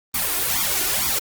white noise with flanger, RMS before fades -22 dBFS, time 0.14-1.19 s, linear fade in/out 5 ms, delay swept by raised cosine 0.86 to 2.86 ms, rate 2.2 Hz, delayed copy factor +0.9, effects Opus 32 kbps

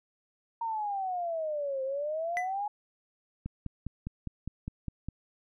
sine exponential two-way sweep, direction down then up, 932.3 to 523.3 to 842 Hz, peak -30 dBFS, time 0.61-2.68 s, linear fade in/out 5 ms, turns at 1.83 s
triangle tone with exponential decay, 2000 Hz, B6, 21 cents sharp, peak -25 dBFS, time 2.37-2.53 s, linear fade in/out 0 ms, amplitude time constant 33 ms
click train, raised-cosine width 5 ms, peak -23 dBFS, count 9, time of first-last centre 3.46-5.086 s, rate 4.92 Hz
effects none

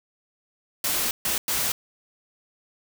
white noise bursts at uneven times, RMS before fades -25 dBFS, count 3, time 0.84-1.11 / 1.25-1.38 / 1.48-1.72 s, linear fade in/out 2 ms, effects none

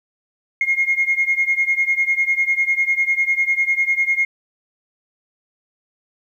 sine beating tone pair, 2141 / 2151 Hz, C7 / C7, +39 / +47 cents, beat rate 10 Hz, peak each -17 / -19 dBFS, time 0.61-4.25 s, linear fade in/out 2 ms, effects tanh soft clip ceiling -8 dBFS + 9-bit

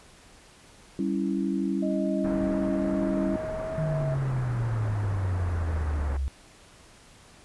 sine chord, C# diminished, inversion second, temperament equal, 196 / 277.2 / 329.6 Hz, G3 / C#4 / E4, 0 / 0 / 0 cents, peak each -28 / -29 / -30 dBFS, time 0.99-3.36 s, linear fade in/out 2 ms
sine tone with pitch glide, 622.3 to 641.3 Hz, D#5 to E5, 0 to -48 cents, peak -31 dBFS, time 1.82-4.15 s, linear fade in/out 10 ms, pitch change +52 cents, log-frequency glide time 3.17-3.73 s
pink low-pass noise, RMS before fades -37 dBFS, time 2.24-6.17 s, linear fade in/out 5 ms, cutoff 1700 Hz, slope 24 dB/octave
sine exponential sweep, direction down, 157.4 to 66.3 Hz, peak -25 dBFS, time 3.78-6.28 s, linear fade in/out 0 ms
effects pink hiss -53 dBFS RMS until 7.44 s + resampled to 24000 Hz

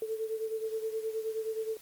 sine beating tone pair, 440 / 449.5 Hz, A4 / A4, 0 / +37 cents, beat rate 9.5 Hz, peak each -33 / -38 dBFS, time 0.02-1.77 s, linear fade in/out 2 ms, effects white hiss -55 dBFS RMS until 1.81 s + Opus 32 kbps

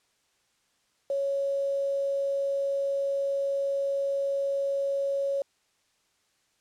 sine tone with quantisation, 554.4 Hz, C#5, in tune, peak -25 dBFS, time 1.1-5.42 s, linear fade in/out 2 ms, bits 8, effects white hiss -70 dBFS RMS until 6.6 s + low-pass 8000 Hz 12 dB/octave

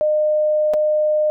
sine tone with dropouts, 609 Hz, D#5, 37 cents flat, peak -14 dBFS, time 0.01-1.3 s, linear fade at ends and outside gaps 0 ms, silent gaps 0.736-0.74 s, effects none

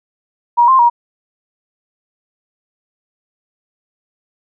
sine tone with pitch steps, 953 / 1051 / 950 Hz, A#5 / C6 / A#5, +38 / +7 / +33 cents, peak -6 dBFS, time 0.57-0.9 s, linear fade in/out 20 ms, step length 110 ms, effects none

